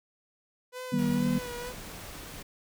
sawtooth tone with vibrato, 494.7 Hz, B4, 3 cents sharp, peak -33 dBFS, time 0.72-1.74 s, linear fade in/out 50 ms, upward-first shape sine, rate 2.1 Hz, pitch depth 48 cents each way
sine chord, Eb augmented, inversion none, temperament just, 155.56 / 194.45 / 243.1 Hz, Eb3 / G3 / B3, 0 / -14 / -27 cents, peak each -31 / -29 / -27 dBFS, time 0.92-1.39 s, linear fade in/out 10 ms
pink noise, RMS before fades -43 dBFS, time 0.98-2.43 s, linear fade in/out 10 ms
effects none

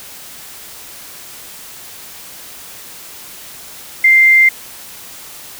sine tone, 2093 Hz, C7, in tune, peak -5 dBFS, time 4.04-4.49 s, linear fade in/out 5 ms, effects white hiss -34 dBFS RMS until 5.59 s

